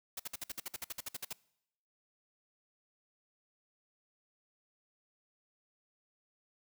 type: noise bursts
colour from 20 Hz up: white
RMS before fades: -40 dBFS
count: 15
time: 0.17-1.33 s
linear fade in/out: 5 ms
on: 26 ms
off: 55 ms
effects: noise-tail reverb RT60 0.8 s tail -23 dB re dry